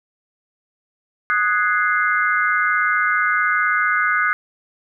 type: chord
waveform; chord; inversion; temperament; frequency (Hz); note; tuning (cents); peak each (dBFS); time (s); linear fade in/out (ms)
sine; Ab dominant seventh; second; equal; 1244.5 / 1480 / 1661.2 / 2093; Eb6 / Gb6 / Ab6 / C7; 0 / 0 / 0 / 0; -20 / -19 / -24 / -23; 1.3-4.33; 0
effects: none